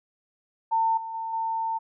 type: tone with level steps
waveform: sine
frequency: 900 Hz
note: A5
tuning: 39 cents sharp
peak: -20 / -32 / -29 / -25 dBFS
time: 0.71-1.79 s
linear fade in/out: 20 ms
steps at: 0.97 / 1.14 / 1.33 s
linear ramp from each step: 5 ms
effects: none